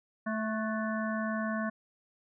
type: harmonic tone with a mistuned harmonic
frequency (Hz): 219.2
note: A3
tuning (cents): -6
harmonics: 1 / 3 / 5 / 7 / 8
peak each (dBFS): -32 / -37 / -39 / -40 / -41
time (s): 0.26-1.7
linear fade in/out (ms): 10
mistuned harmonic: 7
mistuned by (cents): -51
effects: none